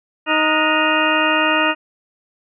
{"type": "harmonic tone with a mistuned harmonic", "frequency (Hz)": 311.1, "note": "D#4", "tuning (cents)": 0, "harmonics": [1, 2, 3, 4, 5, 6, 8, 9], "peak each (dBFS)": [-22, -22, -22, -22, -22, -22, -22, -22], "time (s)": [0.26, 1.75], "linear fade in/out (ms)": 50, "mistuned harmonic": 5, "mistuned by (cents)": -120, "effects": []}